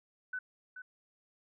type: tone with echo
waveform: sine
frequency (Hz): 1500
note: F#6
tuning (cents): +23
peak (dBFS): -35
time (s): 0.33-0.39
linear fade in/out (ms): 5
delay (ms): 430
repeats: 1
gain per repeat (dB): -9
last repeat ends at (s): 0.82
effects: none